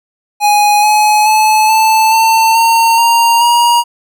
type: tone with pitch steps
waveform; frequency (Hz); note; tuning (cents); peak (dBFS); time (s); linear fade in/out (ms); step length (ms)
square; 830.6 / 846.6 / 862.9 / 879.5 / 896.4 / 913.7 / 931.2 / 949.2; G#5 / G#5 / A5 / A5 / A5 / A#5 / A#5 / A#5; 0 / +33 / -34 / -1 / +32 / -35 / -2 / +31; -7; 0.4-3.84; 50; 430
effects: none